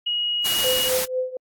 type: tone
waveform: sine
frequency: 2894 Hz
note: F#7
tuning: 39 cents flat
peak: -21 dBFS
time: 0.06-0.89 s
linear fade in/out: 10 ms
type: noise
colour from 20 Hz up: white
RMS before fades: -25 dBFS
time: 0.44-1.06 s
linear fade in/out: 20 ms
type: tone with tremolo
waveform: sine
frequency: 511 Hz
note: C5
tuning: 41 cents flat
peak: -19 dBFS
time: 0.64-1.37 s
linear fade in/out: 2 ms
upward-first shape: triangle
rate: 4.1 Hz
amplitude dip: 90%
effects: AAC 64 kbps